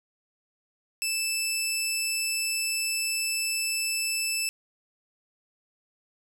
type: tone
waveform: 15% pulse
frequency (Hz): 2637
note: E7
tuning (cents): 0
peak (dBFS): -19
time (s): 1.02-4.49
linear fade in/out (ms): 0
effects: none